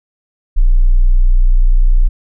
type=tone; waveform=sine; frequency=30.28 Hz; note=B0; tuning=33 cents flat; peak=-5 dBFS; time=0.56-2.09 s; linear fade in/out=20 ms; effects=none